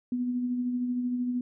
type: tone with tremolo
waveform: sine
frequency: 246.9 Hz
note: B3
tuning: in tune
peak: -25 dBFS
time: 0.12-1.41 s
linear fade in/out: 2 ms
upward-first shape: sine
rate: 13 Hz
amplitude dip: 35%
effects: none